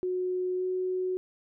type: tone with pitch glide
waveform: sine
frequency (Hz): 365.8 to 369.2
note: F#4 to F#4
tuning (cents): -20 to -4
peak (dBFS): -27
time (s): 0.03-1.17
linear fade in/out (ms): 0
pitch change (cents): +16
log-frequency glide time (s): 0.56-0.64
effects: none